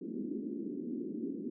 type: band-pass noise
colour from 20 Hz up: pink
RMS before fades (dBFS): -39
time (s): 0.01-1.5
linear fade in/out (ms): 10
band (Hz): 210 to 370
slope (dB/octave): 48
effects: none